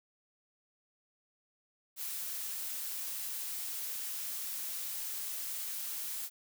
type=noise; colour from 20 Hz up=blue; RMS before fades=-39 dBFS; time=1.96-6.3 s; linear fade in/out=50 ms; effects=none